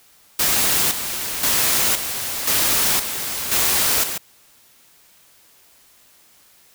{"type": "noise with tremolo", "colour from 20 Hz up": "white", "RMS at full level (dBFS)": -18, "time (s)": [0.39, 4.18], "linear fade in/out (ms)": 5, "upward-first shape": "square", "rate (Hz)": 0.96, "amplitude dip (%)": 60, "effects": ["white hiss -53 dBFS RMS until 6.74 s"]}